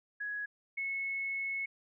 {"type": "tone pair in turn", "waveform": "sine", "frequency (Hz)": [1672, 2193], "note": ["G#6", "C#7"], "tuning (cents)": [11, -19], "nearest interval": "perfect fourth", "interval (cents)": 470, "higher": "second", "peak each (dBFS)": [-35, -33], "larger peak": "second", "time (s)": [[0.2, 0.46], [0.77, 1.66]], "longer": "second", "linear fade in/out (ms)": 10, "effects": []}